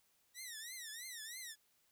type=tone with vibrato; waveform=10% pulse; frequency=1895 Hz; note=A#6; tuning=28 cents sharp; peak=-37 dBFS; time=0.34-1.56 s; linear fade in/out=50 ms; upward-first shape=triangle; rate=3.1 Hz; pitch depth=200 cents each way; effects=white hiss -75 dBFS RMS until 1.91 s